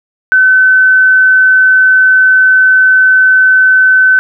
sine tone, 1520 Hz, F#6, 46 cents sharp, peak -3 dBFS, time 0.32-4.19 s, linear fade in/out 0 ms, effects none

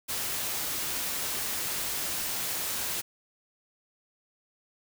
white noise, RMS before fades -32 dBFS, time 0.08-3.02 s, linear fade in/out 20 ms, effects none

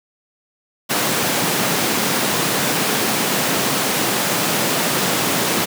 pink high-pass noise, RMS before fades -19 dBFS, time 0.89-5.66 s, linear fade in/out 20 ms, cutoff 150 Hz, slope 24 dB/octave, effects none

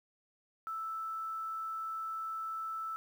sine tone with quantisation, 1318.5 Hz, E6, in tune, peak -36 dBFS, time 0.67-2.96 s, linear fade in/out 0 ms, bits 10, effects none

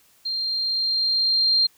sine tone with level ramp, 4186 Hz, C8, in tune, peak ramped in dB -24 to -15 dBFS, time 0.25-1.67 s, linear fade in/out 10 ms, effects white hiss -58 dBFS RMS until 1.77 s

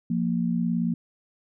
sine tone pair together, 174.4 / 232.8 Hz, F3 / A#3, -2 / -2 cents, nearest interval perfect fourth, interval 500 cents, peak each -25 dBFS, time 0.1-0.94 s, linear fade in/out 5 ms, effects none

